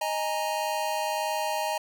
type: chord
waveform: square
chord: D# suspended fourth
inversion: none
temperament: equal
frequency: 622.3 / 830.6 / 932.3 Hz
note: D#5 / G#5 / A#5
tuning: 0 / 0 / 0 cents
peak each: -32 / -32 / -32 dBFS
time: 0.01-1.78 s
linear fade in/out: 5 ms
effects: none